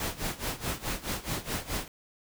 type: noise with tremolo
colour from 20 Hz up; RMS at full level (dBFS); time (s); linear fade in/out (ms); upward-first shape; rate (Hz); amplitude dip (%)
pink; -31; 0-1.88; 2; sine; 4.7; 85
effects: none

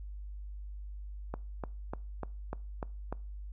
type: click train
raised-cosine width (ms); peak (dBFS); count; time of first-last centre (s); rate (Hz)
1; -22; 7; 1.34-3.126; 3.36
effects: noise-tail reverb RT60 0.4 s tail -23 dB re dry + added 50 Hz sine -40 dBFS peak until 3.52 s

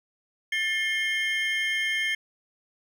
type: tone cluster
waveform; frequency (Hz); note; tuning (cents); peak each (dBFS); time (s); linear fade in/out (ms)
triangle; 1768 / 2141 / 3145; A6 / C7 / G7; +8 / +39 / +5; -28 / -25 / -30; 0.52-2.15; 5
effects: none

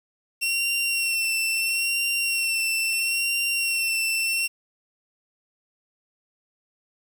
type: tone with vibrato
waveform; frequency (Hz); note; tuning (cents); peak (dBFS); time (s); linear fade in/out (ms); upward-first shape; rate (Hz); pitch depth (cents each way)
sawtooth; 2721; F7; -46; -19; 0.41-4.48; 20; sine; 0.75; 28
effects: 8-bit

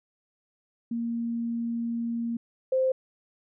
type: tone pair in turn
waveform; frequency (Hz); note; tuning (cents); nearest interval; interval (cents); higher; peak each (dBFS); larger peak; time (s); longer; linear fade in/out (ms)
sine; 233.1 / 521.5; A#3 / C5; 0 / -6; octave + major second; 1394; second; -27 / -21; second; 0.91-2.37 / 2.72-2.92; first; 5
effects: none

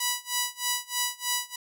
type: tone with tremolo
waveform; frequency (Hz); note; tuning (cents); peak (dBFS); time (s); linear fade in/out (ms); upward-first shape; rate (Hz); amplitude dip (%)
5% pulse; 981; B5; -12; -12; 0-1.56; 5; sine; 3.2; 95
effects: none

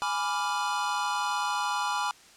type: chord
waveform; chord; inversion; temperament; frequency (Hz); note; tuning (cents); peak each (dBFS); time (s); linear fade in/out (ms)
square; G# diminished seventh; none; equal; 830.6 / 987.8 / 1174.7 / 1396.9; G#5 / B5 / D6 / F6; 0 / 0 / 0 / 0; -33 / -32 / -34 / -35; 0.02-2.11; 0
effects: white hiss -54 dBFS RMS until 2.36 s + low-pass 8000 Hz 12 dB/octave

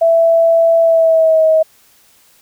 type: tone with pitch glide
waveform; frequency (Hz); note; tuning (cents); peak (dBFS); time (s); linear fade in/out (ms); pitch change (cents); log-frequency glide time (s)
sine; 663 to 635.6; E5 to D#5; +10 to +37; -7; 0.01-1.63; 10; -73; 0.81-1.44
effects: white hiss -50 dBFS RMS until 2.41 s

